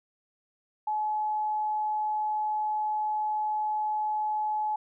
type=tone; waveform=sine; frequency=853 Hz; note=G#5; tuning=46 cents sharp; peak=-26 dBFS; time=0.87-4.76 s; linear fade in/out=5 ms; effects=none

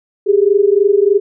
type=tone pair together; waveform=sine; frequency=392 / 415.3 Hz; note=G4 / G#4; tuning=0 / 0 cents; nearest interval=minor second; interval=100 cents; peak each=-11 dBFS; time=0.26-1.2 s; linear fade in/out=20 ms; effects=none

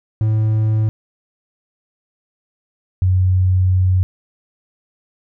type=tone pair in turn; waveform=triangle / sine; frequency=108.9 / 92.5 Hz; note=A2 / F#2; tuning=-17 / 0 cents; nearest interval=minor third; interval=283 cents; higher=first; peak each=-11 dBFS; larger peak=neither; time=0.21-0.89 / 3.02-4.03 s; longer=second; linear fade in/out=0 ms; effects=none

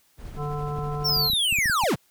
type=noise with tremolo; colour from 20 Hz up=brown; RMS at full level=-36 dBFS; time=0.17-1.31 s; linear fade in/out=50 ms; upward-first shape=sine; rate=12 Hz; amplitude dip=40%
type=harmonic tone; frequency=146.83 Hz; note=D3; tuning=in tune; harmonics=1 / 3 / 5 / 7 / 9; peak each=-29 / -34 / -36 / -37 / -39 dBFS; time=0.36-1.31 s; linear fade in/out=50 ms
type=clicks; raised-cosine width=5 ms; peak=-22 dBFS; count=9; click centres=0.787 / 1.168 / 1.3 / 1.334 / 1.526 / 1.587 / 1.658 / 1.698 / 1.837 s
type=linear sweep; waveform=square; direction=down; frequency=5570 to 65.41 Hz; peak=-21 dBFS; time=1.04-1.96 s; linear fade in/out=20 ms
effects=white hiss -63 dBFS RMS until 2.1 s

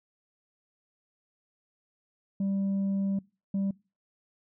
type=tone bursts at uneven times; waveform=sine; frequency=196 Hz; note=G3; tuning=in tune; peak=-23 dBFS; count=2; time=2.4-3.19 / 3.54-3.71 s; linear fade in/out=5 ms; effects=noise-tail reverb RT60 0.3 s tail -25 dB re dry + tanh soft clip ceiling -25 dBFS

